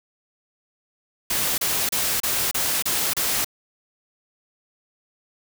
white noise bursts, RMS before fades -23 dBFS, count 7, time 1.3-3.446 s, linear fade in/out 5 ms, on 280 ms, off 31 ms, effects none

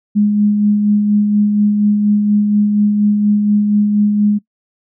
sine tone with tremolo, 207.7 Hz, G#3, in tune, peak -8 dBFS, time 0.15-4.39 s, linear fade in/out 20 ms, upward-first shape sine, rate 4.2 Hz, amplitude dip 35%, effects noise-tail reverb RT60 0.1 s tail -21 dB re dry

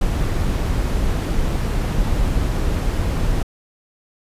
brown noise, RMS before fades -19 dBFS, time 0.01-3.43 s, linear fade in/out 5 ms, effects resampled to 32000 Hz

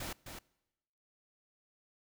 pink noise with echo, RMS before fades -41 dBFS, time 0-0.13 s, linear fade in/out 5 ms, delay 260 ms, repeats 1, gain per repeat -6 dB, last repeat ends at 0.39 s, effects noise-tail reverb RT60 1.0 s tail -24 dB re dry

